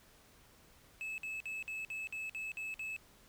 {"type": "tone bursts", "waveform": "triangle", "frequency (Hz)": 2601, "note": "E7", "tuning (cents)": -24, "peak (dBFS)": -37, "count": 9, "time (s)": [1.01, 2.964], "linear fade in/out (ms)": 0, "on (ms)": 170, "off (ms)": 53, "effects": ["pink hiss -63 dBFS RMS until 3.28 s"]}